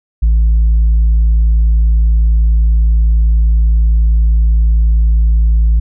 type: tone with tanh clipping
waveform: sine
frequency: 55.3 Hz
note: A1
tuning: 9 cents sharp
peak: -7 dBFS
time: 0.22-5.8 s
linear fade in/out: 10 ms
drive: 1 dB
effects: none